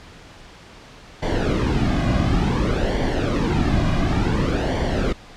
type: noise with flanger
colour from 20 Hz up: brown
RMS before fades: -20 dBFS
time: 1.22-5.13 s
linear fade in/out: 10 ms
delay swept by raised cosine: 0.76 to 2.26 ms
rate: 0.56 Hz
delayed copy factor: -0.7
effects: pink hiss -43 dBFS RMS until 5.36 s + low-pass 5000 Hz 12 dB/octave